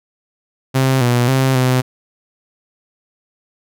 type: tone with pitch steps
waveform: sawtooth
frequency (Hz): 132.2 / 121.8 / 132.4 / 127.9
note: C3 / B2 / C3 / C3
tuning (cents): +18 / -24 / +21 / -39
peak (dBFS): -8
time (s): 0.74-1.82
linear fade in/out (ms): 20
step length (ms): 270
effects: none